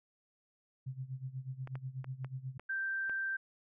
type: tone with tremolo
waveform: sine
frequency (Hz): 130.81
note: C3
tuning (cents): 0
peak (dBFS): -36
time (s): 0.86-2.58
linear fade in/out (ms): 10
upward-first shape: sine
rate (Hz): 8.2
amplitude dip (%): 85
type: clicks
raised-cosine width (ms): 0.5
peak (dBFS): -32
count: 6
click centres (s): 1.674 / 1.755 / 2.044 / 2.246 / 2.596 / 3.096
type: tone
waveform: sine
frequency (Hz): 1568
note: G6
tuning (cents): 0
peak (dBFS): -33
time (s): 2.69-3.37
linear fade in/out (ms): 10
effects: none